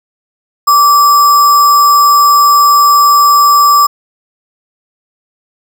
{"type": "tone with sample-and-hold", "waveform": "sine", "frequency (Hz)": 1163, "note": "D6", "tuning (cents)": -17, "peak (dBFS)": -3, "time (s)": [0.67, 3.87], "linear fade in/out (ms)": 10, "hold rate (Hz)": 6300, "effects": []}